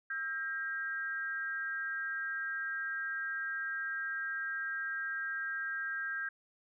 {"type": "tone with amplitude modulation", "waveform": "sine", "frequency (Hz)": 1600, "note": "G6", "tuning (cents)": 35, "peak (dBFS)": -31, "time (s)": [0.1, 6.29], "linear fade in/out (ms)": 5, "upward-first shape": "sine", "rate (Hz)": 284, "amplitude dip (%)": 70, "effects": []}